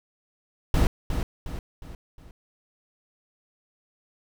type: noise with echo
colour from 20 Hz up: brown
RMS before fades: -19 dBFS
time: 0.74-0.87 s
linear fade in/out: 2 ms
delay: 360 ms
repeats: 4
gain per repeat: -7 dB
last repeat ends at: 2.31 s
effects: none